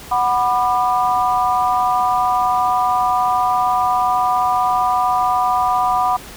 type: chord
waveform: sine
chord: B minor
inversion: second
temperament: equal with one note detuned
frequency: 740 / 987.8 / 1200.7 Hz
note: F#5 / B5 / D6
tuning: 0 / 0 / +38 cents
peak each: -17 / -18 / -20 dBFS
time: 0.11-6.17 s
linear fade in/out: 10 ms
effects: pink hiss -36 dBFS RMS until 6.36 s